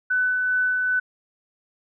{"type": "tone with tremolo", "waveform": "sine", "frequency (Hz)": 1500, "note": "F#6", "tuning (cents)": 23, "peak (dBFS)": -18, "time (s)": [0.1, 1], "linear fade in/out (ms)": 10, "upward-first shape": "sine", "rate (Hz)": 2.5, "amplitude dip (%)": 25, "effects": []}